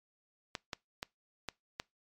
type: clicks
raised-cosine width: 0.2 ms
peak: -19 dBFS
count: 5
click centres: 0.552 / 0.732 / 1.029 / 1.487 / 1.799 s
effects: noise-tail reverb RT60 0.2 s tail -24 dB re dry + MP3 96 kbps